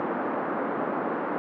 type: band-pass noise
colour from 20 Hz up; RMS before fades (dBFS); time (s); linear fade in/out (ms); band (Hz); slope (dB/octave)
pink; -29; 0-1.38; 0; 230 to 1400; 24
effects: none